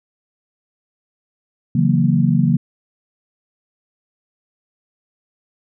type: chord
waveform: sine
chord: F# dominant seventh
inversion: second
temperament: equal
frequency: 138.59 / 164.81 / 185 / 233.1 Hz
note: C#3 / E3 / F#3 / A#3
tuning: 0 / 0 / 0 / 0 cents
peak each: -17 / -17 / -19 / -18 dBFS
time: 1.75-2.57 s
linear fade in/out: 5 ms
effects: none